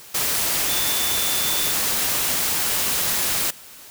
sine tone in noise, 3520 Hz, A7, in tune, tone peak -28 dBFS, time 0.69-1.72 s, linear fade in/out 10 ms, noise white, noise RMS -22 dBFS, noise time 0.14-3.51 s, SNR -9 dB, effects white hiss -43 dBFS RMS until 3.9 s

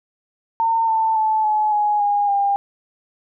sine tone with pitch steps, 908 / 889.3 / 871 / 853.1 / 835.5 / 818.3 / 801.5 Hz, A#5 / A5 / A5 / G#5 / G#5 / G#5 / G5, -46 / +18 / -18 / +46 / +10 / -26 / +38 cents, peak -15 dBFS, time 0.6-2.56 s, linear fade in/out 0 ms, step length 280 ms, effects none

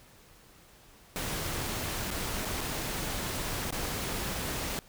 pink noise with dropouts, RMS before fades -34 dBFS, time 1.16-4.79 s, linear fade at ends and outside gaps 0 ms, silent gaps 2.105-2.112 / 2.449-2.453 / 2.608-2.612 / 3.706-3.725 s, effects pink hiss -57 dBFS RMS until 4.88 s

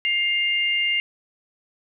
sine tone pair together, 2116 / 2805 Hz, C7 / F7, +19 / +7 cents, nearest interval perfect fourth, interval 488 cents, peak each -22 dBFS, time 0.05-1 s, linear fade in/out 0 ms, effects none

